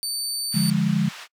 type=tone; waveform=25% pulse; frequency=4565 Hz; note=D8; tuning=50 cents flat; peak=-21 dBFS; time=0.03-0.7 s; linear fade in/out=0 ms
type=band-pass noise; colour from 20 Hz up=white; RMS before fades=-40 dBFS; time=0.51-1.28 s; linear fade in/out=50 ms; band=860 to 3700 Hz; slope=12 dB/octave
type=chord; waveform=sine; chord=D diminished; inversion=none; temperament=equal; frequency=146.83 / 174.61 / 207.7 Hz; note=D3 / F3 / Ab3; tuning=0 / 0 / 0 cents; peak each=-24 / -22 / -22 dBFS; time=0.54-1.09 s; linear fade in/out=10 ms
effects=noise-tail reverb RT60 0.1 s tail -26 dB re dry